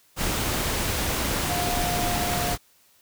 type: tone in noise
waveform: sine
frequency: 708 Hz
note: F5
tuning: 23 cents sharp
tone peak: -28 dBFS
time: 1.47-2.57 s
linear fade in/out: 50 ms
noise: pink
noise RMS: -26 dBFS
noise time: 0.16-2.58 s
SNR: -5 dB
effects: white hiss -60 dBFS RMS until 3.01 s